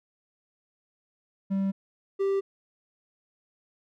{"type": "tone pair in turn", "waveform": "triangle", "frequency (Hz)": [194.6, 392], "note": ["G3", "G4"], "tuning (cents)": [-12, 0], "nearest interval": "octave", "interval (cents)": 1212, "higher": "second", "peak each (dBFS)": [-22, -21], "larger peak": "second", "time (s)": [[1.5, 1.72], [2.19, 2.41]], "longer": "neither", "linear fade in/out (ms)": 20, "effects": []}